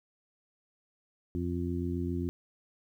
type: harmonic tone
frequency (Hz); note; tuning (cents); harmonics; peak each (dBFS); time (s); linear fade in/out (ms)
87.31; F2; 0; 1 / 2 / 3 / 4; -34 / -37 / -35 / -37; 1.35-2.29; 0
effects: 11-bit